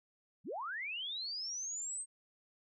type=linear sweep; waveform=sine; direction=up; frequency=116 to 8470 Hz; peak=-38 dBFS; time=0.44-2.06 s; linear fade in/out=50 ms; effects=none